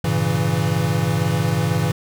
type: chord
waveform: square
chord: G diminished seventh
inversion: none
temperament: equal with one note detuned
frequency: 100.41 / 116.54 / 138.59 / 164.81 Hz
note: G2 / Bb2 / Db3 / Fb3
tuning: +42 / 0 / 0 / 0 cents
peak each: -25 / -25 / -24 / -22 dBFS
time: 0.04-1.92 s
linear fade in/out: 5 ms
effects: none